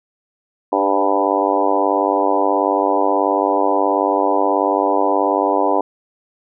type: harmonic tone with a mistuned harmonic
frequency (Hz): 98.5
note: G2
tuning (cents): +9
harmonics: 3 / 4 / 5 / 6 / 7 / 8 / 9 / 10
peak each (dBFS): -22 / -22 / -22 / -22 / -22 / -22 / -22 / -22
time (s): 0.72-5.81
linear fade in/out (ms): 5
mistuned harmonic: 5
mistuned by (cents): +18
effects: none